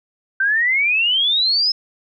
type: exponential sweep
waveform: sine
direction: up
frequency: 1538 to 5220 Hz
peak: -14 dBFS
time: 0.4-1.72 s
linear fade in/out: 5 ms
effects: none